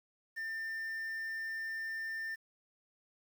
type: tone with quantisation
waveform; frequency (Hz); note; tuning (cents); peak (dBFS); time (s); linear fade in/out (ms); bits
triangle; 1795; A6; +34; -35; 0.36-2.36; 20; 10
effects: none